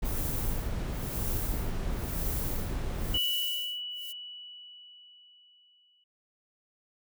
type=noise; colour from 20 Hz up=brown; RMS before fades=-32 dBFS; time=0.02-3.18 s; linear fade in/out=10 ms
type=noise with tremolo; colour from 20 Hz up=violet; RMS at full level=-36 dBFS; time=0.04-4.13 s; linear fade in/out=20 ms; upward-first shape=sine; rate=0.98 Hz; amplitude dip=100%
type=tone with exponential decay; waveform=sine; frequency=2950 Hz; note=F#7; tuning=6 cents flat; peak=-25 dBFS; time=3.14-6.04 s; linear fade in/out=5 ms; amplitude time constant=630 ms
effects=none